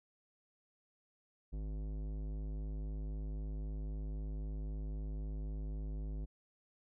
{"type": "tone with tanh clipping", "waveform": "sine", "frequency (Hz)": 51.91, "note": "G#1", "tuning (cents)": 0, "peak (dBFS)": -40, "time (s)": [1.52, 6.26], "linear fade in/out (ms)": 20, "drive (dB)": 16, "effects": []}